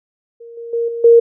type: tone with level steps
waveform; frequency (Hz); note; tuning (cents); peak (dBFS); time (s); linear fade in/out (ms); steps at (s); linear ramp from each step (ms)
sine; 466.2; A#4; 0; -33 / -27 / -15 / -21 / -4; 0.4-1.2; 10; 0.57 / 0.73 / 0.88 / 1.04; 5
effects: none